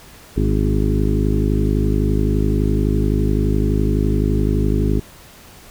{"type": "harmonic tone with a mistuned harmonic", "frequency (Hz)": 51.8, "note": "G#1", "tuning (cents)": -4, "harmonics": [1, 2, 3, 4, 5, 6, 7, 8], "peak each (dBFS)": [-18, -21, -23, -24, -25, -26, -26, -27], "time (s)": [0.36, 5], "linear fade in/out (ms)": 10, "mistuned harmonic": 5, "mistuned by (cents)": 29, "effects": ["pink hiss -43 dBFS RMS until 5.7 s"]}